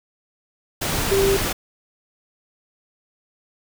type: tone in noise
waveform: sine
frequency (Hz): 392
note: G4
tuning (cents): 0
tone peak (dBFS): -16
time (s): 1.11-1.37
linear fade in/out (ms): 10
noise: pink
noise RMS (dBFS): -23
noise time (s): 0.81-1.53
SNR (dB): +4
effects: none